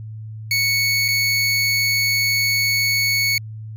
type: tone with dropouts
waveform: 25% pulse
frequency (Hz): 2217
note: C#7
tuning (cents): 0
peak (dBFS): -13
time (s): 0.51-3.38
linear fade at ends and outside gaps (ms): 2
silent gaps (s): 1.081-1.085
effects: added 109 Hz sine -30 dBFS peak until 3.76 s